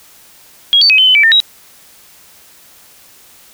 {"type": "tone with pitch steps", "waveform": "sine", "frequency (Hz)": [3296, 4549, 2539, 3058, 3029, 2314, 1809, 3837], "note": ["G#7", "C#8", "D#7", "G7", "F#7", "D7", "A6", "A#7"], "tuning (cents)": [-14, 44, 34, -44, 40, -26, 48, 49], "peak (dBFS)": -5, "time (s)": [0.73, 1.402], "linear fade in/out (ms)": 0, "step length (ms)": 84, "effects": ["white hiss -43 dBFS RMS until 3.53 s"]}